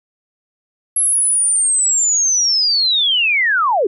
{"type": "linear sweep", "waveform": "sine", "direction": "down", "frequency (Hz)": [11175, 349.2], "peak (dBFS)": -12, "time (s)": [0.96, 3.87], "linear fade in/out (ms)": 5, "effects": []}